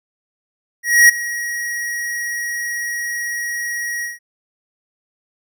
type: tone with ADSR envelope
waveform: square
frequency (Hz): 1898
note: A#6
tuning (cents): +31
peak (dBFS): -5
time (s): 0.83-4.19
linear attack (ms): 260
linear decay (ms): 10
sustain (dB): -17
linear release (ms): 160
effects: none